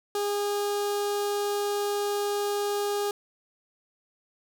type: tone with notch filter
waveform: sawtooth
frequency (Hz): 408.8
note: G#4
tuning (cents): -27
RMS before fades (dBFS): -28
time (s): 0.15-3.11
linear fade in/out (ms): 2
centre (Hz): 2100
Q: 1.5
effects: none